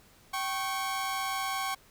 sawtooth tone pair together, 774.9 / 1100 Hz, G5 / C#6, -20 / -14 cents, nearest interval tritone, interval 606 cents, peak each -30 / -29 dBFS, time 0.33-1.75 s, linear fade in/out 10 ms, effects pink hiss -59 dBFS RMS until 1.9 s

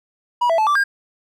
triangle tone with pitch steps, 968 / 661 / 869 / 1168 / 1611 Hz, B5 / E5 / A5 / D6 / G6, -35 / +5 / -22 / -10 / +47 cents, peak -12 dBFS, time 0.41-0.84 s, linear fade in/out 10 ms, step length 86 ms, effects none

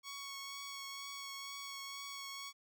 10% pulse tone with vibrato, 1111 Hz, C#6, 4 cents sharp, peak -36 dBFS, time 0.03-2.53 s, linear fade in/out 50 ms, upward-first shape triangle, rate 2.1 Hz, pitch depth 16 cents each way, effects none

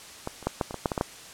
clicks, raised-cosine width 1 ms, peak -16 / -28 / -10 / -10 / -21 / -18 / -9 / -13 / -12 / -9 dBFS, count 10, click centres 0.274 / 0.427 / 0.47 / 0.612 / 0.709 / 0.743 / 0.858 / 0.918 / 0.978 / 1.011 s, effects white hiss -45 dBFS RMS until 1.33 s + low-pass 9000 Hz 12 dB/octave

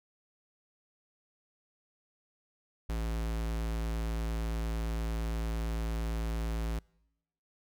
square tone, 55.7 Hz, A1, 22 cents sharp, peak -32 dBFS, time 2.89-6.79 s, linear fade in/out 5 ms, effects noise-tail reverb RT60 0.9 s tail -26 dB re dry

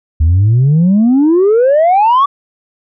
sine exponential sweep, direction up, 74.8 to 1159 Hz, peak -4 dBFS, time 0.2-2.26 s, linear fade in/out 10 ms, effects tanh soft clip ceiling -4 dBFS

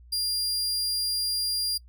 sawtooth tone, 4800 Hz, D8, 37 cents sharp, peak -22 dBFS, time 0.12-1.78 s, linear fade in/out 10 ms, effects noise-tail reverb RT60 0.1 s tail -24 dB re dry + added 60 Hz sine -48 dBFS peak until 1.88 s

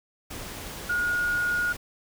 sine tone in noise, 1438 Hz, F#6, 50 cents flat, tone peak -23 dBFS, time 0.89-1.73 s, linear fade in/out 10 ms, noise pink, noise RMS -38 dBFS, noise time 0.3-1.77 s, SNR +12 dB, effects none

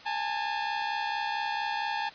sawtooth tone pair together, 824.6 / 889 Hz, G#5 / A5, -13 / +18 cents, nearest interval minor second, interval 131 cents, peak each -28 dBFS, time 0.05-2.1 s, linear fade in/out 20 ms, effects white hiss -49 dBFS RMS until 2.14 s + resampled to 11025 Hz

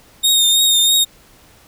sawtooth tone with vibrato, 3691 Hz, A#7, 18 cents flat, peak -8 dBFS, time 0.23-1.05 s, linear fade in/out 20 ms, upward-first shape triangle, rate 3.1 Hz, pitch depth 39 cents each way, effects pink hiss -48 dBFS RMS until 1.67 s

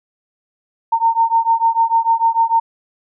sine beating tone pair, 910 / 916.7 Hz, A#5 / A#5, -42 / -29 cents, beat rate 6.7 Hz, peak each -15 dBFS, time 0.92-2.6 s, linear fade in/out 10 ms, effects none

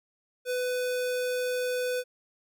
square tone, 499.3 Hz, B4, 19 cents sharp, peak -28 dBFS, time 0.45-2.04 s, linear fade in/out 50 ms, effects none

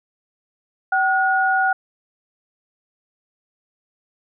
sine tone pair together, 764.7 / 1446 Hz, G5 / F#6, -43 / -40 cents, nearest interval major seventh, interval 1103 cents, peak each -18 dBFS, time 0.92-1.73 s, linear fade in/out 5 ms, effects none

